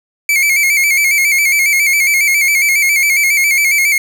45% pulse tone with vibrato, 2231 Hz, C#7, 11 cents sharp, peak -9 dBFS, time 0.29-3.98 s, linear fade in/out 2 ms, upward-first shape square, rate 7.3 Hz, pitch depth 61 cents each way, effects none

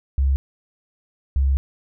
sine tone pair in turn, 67.8 / 67.8 Hz, C#2 / C#2, -38 / -38 cents, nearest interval unison, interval 0 cents, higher neither, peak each -15 dBFS, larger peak neither, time 0.18-0.36 / 1.36-1.57 s, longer second, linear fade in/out 0 ms, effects none

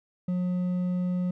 triangle tone with hard clipping, 180 Hz, F#3, 47 cents flat, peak -26 dBFS, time 0.28-1.31 s, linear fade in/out 5 ms, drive 7 dB, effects none

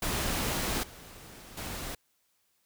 pink noise with level steps, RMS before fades -31 / -49 / -38 dBFS, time 0.02-1.95 s, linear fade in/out 5 ms, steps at 0.83 / 1.57 s, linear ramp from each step 5 ms, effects white hiss -73 dBFS RMS until 2.65 s

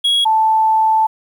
triangle / sine tone pair in turn, 3319 / 879.1 Hz, G#7 / A5, -2 / -2 cents, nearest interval octave + major seventh, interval 2300 cents, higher first, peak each -10 dBFS, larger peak neither, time 0.04-0.25 / 0.25-1.07 s, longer second, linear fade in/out 10 ms, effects 8-bit

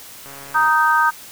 click train, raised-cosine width 0.5 ms, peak -24 dBFS, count 60, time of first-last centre 0.26-0.684 s, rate 139 Hz
sine chord, Eb major, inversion second, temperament just, 933.4 / 1244.5 / 1555.6 Hz, Bb5 / Eb6 / G6, +2 / 0 / -14 cents, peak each -17 dBFS, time 0.54-1.11 s, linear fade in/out 20 ms
effects white hiss -39 dBFS RMS until 1.31 s

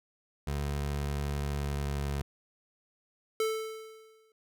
25% pulse tone with pitch glide, 71.6 to 70.57 Hz, D2 to C#2, -43 to +32 cents, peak -27 dBFS, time 0.47-2.22 s, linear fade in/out 5 ms, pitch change -25 cents, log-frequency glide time 1.4-2.07 s
square tone with exponential decay, 440 Hz, A4, in tune, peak -26 dBFS, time 3.4-4.32 s, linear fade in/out 2 ms, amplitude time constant 200 ms
effects none

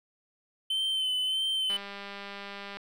triangle tone with vibrato, 3069 Hz, G7, 37 cents flat, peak -25 dBFS, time 0.7-1.77 s, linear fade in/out 5 ms, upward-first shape sine, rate 1.6 Hz, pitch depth 31 cents each way
click train, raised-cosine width 0.3 ms, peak -25 dBFS, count 215, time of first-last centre 1.7-2.77 s, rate 200 Hz
effects none

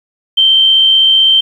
sine tone with amplitude modulation, 3126 Hz, G7, 6 cents flat, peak -4 dBFS, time 0.37-1.41 s, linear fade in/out 10 ms, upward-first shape sine, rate 75.8 Hz, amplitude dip 25%, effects 7-bit

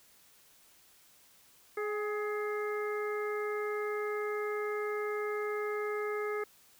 harmonic tone with a mistuned harmonic, 420 Hz, G#4, 19 cents sharp, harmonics 1 / 2 / 3 / 4 / 5, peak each -33 / -47 / -40 / -45 / -43 dBFS, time 1.77-6.44 s, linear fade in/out 5 ms, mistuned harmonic 2, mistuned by -41 cents, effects white hiss -62 dBFS RMS until 6.79 s

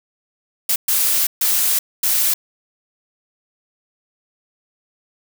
blue noise bursts at uneven times, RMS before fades -17 dBFS, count 4, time 0.69-0.76 / 0.88-1.27 / 1.41-1.79 / 2.03-2.34 s, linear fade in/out 5 ms, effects none

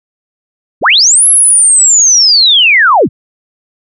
sine linear two-way sweep, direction up then down, 41 to 11175 to 61 Hz, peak -3 dBFS, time 0.81-3.09 s, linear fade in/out 50 ms, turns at 1.28 s, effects none

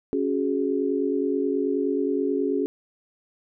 sine chord, C# suspended fourth, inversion none, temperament equal with one note detuned, 277.2 / 370 / 419.4 Hz, C#4 / F#4 / G#4, 0 / 0 / +17 cents, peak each -25 / -27 / -26 dBFS, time 0.13-2.66 s, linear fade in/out 0 ms, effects none

